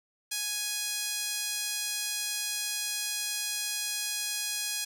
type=tone with high-pass filter; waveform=5% pulse; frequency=831 Hz; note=G#5; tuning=1 cent sharp; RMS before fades=-33 dBFS; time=0.31-4.85 s; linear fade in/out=10 ms; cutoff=2000 Hz; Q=0.66; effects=none